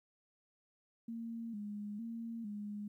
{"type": "tone with vibrato", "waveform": "sine", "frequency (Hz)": 218.2, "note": "A3", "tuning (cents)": -14, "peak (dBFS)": -40, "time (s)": [1.08, 2.88], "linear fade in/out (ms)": 5, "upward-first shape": "square", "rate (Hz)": 1.1, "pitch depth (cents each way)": 90, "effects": ["13-bit"]}